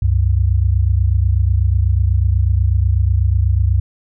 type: tone pair together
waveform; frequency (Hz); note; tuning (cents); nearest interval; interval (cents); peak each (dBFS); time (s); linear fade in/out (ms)
sine; 67.9 / 96.03; C#2 / G2; -35 / -35; tritone; 600; -14; 0.02-3.8; 5
effects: none